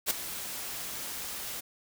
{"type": "noise with ADSR envelope", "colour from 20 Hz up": "white", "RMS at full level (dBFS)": -25, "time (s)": [0.06, 1.61], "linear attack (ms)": 44, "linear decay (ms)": 10, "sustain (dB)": -13, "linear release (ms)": 15, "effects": []}